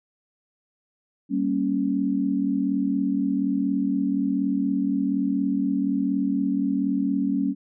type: chord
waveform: sine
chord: G diminished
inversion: none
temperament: equal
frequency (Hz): 196 / 233.1 / 277.2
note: G3 / Bb3 / Db4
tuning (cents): 0 / 0 / 0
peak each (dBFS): -26 / -28 / -23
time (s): 1.29-7.55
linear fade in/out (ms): 50
effects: none